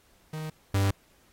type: tone pair in turn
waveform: 45% pulse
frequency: 155.8 / 98.15 Hz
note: D#3 / G2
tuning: +3 / +3 cents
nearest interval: minor sixth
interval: 800 cents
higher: first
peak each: -33 / -22 dBFS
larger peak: second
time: 0.33-0.5 / 0.74-0.91 s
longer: neither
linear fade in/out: 5 ms
effects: pink hiss -63 dBFS RMS until 1.32 s + AAC 48 kbps